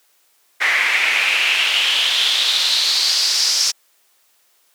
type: noise with band-pass filter sweep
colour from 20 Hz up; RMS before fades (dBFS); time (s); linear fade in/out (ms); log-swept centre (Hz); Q
pink; -17; 0.6-3.72; 20; 2000 to 5500; 4.5
effects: white hiss -59 dBFS RMS until 4.74 s + high-pass 400 Hz 12 dB/octave